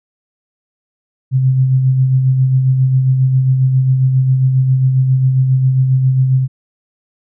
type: tone with tremolo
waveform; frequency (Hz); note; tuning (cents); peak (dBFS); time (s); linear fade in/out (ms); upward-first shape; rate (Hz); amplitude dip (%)
sine; 130.81; C3; 0; -7; 1.31-6.48; 50; sine; 7.4; 40
effects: none